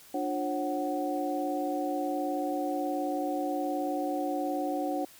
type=tone cluster; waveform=sine; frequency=294.7 / 353.4 / 542 / 745 Hz; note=D4 / F4 / C#5 / F#5; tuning=+6 / +21 / -39 / +12 cents; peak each=-32 / -38 / -35 / -33 dBFS; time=0.14-5.05 s; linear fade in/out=5 ms; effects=white hiss -54 dBFS RMS until 5.19 s